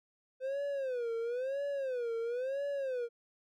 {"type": "tone with vibrato", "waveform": "triangle", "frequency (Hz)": 510, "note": "C5", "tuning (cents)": -44, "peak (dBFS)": -31, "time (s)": [0.4, 3.09], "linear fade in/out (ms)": 50, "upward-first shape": "sine", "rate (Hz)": 0.99, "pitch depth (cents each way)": 190, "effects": []}